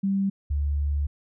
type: tone pair in turn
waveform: sine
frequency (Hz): 195.8 / 72.19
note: G3 / D2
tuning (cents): -2 / -29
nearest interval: octave + perfect fourth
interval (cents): 1727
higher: first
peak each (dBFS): -21 / -22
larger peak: first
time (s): 0.03-0.3 / 0.5-1.07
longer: second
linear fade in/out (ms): 10
effects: none